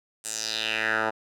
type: tone with band-pass filter sweep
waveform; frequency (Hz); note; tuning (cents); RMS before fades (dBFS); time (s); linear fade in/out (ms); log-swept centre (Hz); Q
10% pulse; 110; A2; 0; -28; 0.24-1.11; 20; 8800 to 1000; 3.2
effects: none